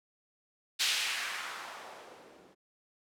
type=noise with low-pass filter sweep; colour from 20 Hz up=violet; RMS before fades=-37 dBFS; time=0.79-2.55 s; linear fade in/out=20 ms; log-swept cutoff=3700 to 290 Hz; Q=1.3; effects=none